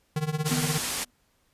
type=tone with tremolo; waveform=square; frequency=153.6 Hz; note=D#3; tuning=22 cents flat; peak=-23 dBFS; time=0.16-0.78 s; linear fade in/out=2 ms; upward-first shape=triangle; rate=17 Hz; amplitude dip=95%
type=low-pass noise; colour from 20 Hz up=white; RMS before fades=-31 dBFS; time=0.45-1.05 s; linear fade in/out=20 ms; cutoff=11000 Hz; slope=24 dB/octave
type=tone with exponential decay; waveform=triangle; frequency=246.5 Hz; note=B3; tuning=3 cents flat; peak=-23 dBFS; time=0.51-1.11 s; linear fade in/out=5 ms; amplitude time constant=130 ms
effects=pink hiss -68 dBFS RMS until 1.53 s + resampled to 32000 Hz